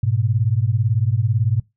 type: beating tone pair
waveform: sine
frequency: 103.83 / 121.83 Hz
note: G#2 / B2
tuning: 0 / -23 cents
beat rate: 18 Hz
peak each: -18 / -19 dBFS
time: 0.03-1.6 s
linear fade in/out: 5 ms
effects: noise-tail reverb RT60 0.2 s tail -22 dB re dry